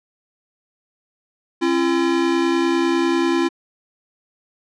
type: tone pair together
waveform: square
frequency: 269.9 / 340 Hz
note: C#4 / F4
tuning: -46 / -46 cents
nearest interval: major third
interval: 400 cents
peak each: -22 / -18 dBFS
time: 1.61-3.49 s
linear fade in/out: 20 ms
effects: low-pass 5000 Hz 12 dB/octave